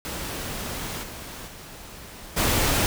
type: noise with level steps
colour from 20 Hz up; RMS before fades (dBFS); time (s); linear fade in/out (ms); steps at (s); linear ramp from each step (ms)
pink; -32 / -38 / -42 / -22; 0.05-2.86; 0; 1.02 / 1.46 / 2.36; 20
effects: none